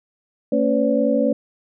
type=tone cluster; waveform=sine; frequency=226.5 / 277.3 / 507 / 571 Hz; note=A#3 / C#4 / B4 / D5; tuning=-50 / +1 / +45 / -49 cents; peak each=-21 dBFS; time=0.52-1.33 s; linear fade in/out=5 ms; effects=none